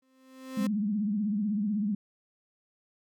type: tone with exponential growth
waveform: 35% pulse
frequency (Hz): 261.6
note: C4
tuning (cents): 0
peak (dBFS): -28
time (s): 0.02-0.67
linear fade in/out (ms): 5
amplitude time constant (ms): 140
type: tone with vibrato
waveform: sine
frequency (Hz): 207.7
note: G#3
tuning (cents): 0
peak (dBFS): -26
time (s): 0.57-1.95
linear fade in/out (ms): 5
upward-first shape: triangle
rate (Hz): 16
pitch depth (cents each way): 130
effects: none